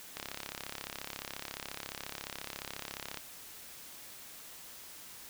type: click train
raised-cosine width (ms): 0.2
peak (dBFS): -21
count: 104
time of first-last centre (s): 0.17-3.173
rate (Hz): 34.3
effects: white hiss -50 dBFS RMS until 5.29 s